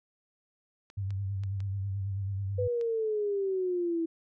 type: clicks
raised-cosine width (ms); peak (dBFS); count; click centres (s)
0.2; -33; 5; 0.901 / 1.106 / 1.436 / 1.604 / 2.812
type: tone with vibrato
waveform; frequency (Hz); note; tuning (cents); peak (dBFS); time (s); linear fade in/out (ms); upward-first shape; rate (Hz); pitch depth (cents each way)
sine; 98; G2; 0; -30; 0.97-2.68; 10; sine; 9.2; 47
type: exponential sweep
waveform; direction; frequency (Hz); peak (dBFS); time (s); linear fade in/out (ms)
sine; down; 501 to 325.9; -27; 2.58-4.06; 10
effects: none

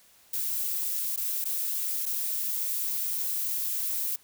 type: noise with dropouts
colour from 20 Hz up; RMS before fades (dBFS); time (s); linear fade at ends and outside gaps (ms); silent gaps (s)
violet; -30; 0.33-4.16; 5; 1.162-1.174 / 1.443-1.453 / 2.056-2.062
effects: white hiss -59 dBFS RMS until 4.23 s

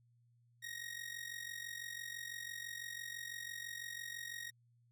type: tone with amplitude modulation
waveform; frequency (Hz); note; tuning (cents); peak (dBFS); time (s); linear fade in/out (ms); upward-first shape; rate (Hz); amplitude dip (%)
sawtooth; 1878; A#6; +12; -37; 0.62-4.51; 20; sine; 46; 75
effects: added 119 Hz sine -68 dBFS peak until 4.91 s

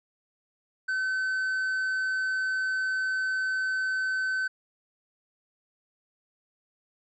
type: tone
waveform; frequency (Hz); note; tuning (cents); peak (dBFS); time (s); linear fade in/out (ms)
triangle; 1526; G6; -47; -24; 0.88-4.48; 10
effects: resampled to 22050 Hz

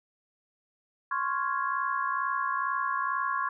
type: chord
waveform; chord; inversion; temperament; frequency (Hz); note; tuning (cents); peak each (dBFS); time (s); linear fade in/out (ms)
sine; Db major seventh; third; equal; 1046.5 / 1108.7 / 1396.9 / 1661.2; C6 / Db6 / F6 / Ab6; 0 / 0 / 0 / 0; -32 / -30 / -36 / -34; 1.11-3.49; 5
effects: none

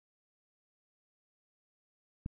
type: click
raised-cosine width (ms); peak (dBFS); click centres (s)
5; -25; 2.261
effects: none

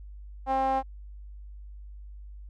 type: tone with band-pass filter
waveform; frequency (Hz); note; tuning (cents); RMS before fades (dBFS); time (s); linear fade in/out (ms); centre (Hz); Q
sawtooth; 266.1; C4; +29; -26; 0.46-0.83; 50; 790; 4.4
effects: added 50 Hz sine -41 dBFS peak until 2.49 s

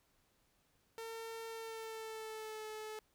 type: tone with pitch glide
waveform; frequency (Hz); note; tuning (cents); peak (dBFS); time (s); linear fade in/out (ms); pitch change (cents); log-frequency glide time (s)
sawtooth; 453.1 to 432.1; A#4 to A4; -49 to -31; -40; 0.98-2.99; 0; -82; 1.48-2.66
effects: pink hiss -75 dBFS RMS until 3.14 s

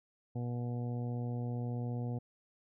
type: harmonic tone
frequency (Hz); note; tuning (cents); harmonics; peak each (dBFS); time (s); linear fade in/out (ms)
121; B2; -35; 1 / 2 / 3 / 4 / 5 / 6 / 7; -35 / -41 / -51 / -47 / -55 / -51 / -58; 0.35-2.19; 10
effects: none

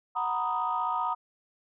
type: chord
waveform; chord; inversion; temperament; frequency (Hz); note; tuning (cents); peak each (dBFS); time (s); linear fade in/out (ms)
sine; B major seventh; second; equal; 740 / 932.3 / 987.8 / 1244.5; F#5 / A#5 / B5 / D#6; 0 / 0 / 0 / 0; -34 / -30 / -34 / -30; 0.15-1.15; 20
effects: tanh soft clip ceiling -18 dBFS

